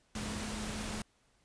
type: tone in noise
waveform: sine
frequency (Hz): 213.3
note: G#3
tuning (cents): +46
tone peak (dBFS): -41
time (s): 0.15-1.02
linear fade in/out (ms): 2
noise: pink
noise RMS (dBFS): -40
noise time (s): 0.15-1.02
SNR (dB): -4
effects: pink hiss -71 dBFS RMS until 1.44 s + resampled to 22050 Hz